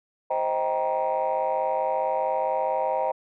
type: chord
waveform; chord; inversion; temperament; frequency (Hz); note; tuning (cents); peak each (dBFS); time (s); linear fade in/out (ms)
sine; C minor seventh; none; just; 523.3 / 627.9 / 784.9 / 941.9; C5 / Eb5 / G5 / Bb5; 0 / +16 / +2 / +18; -27; 0.3-3.12; 10
effects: tanh soft clip ceiling -16 dBFS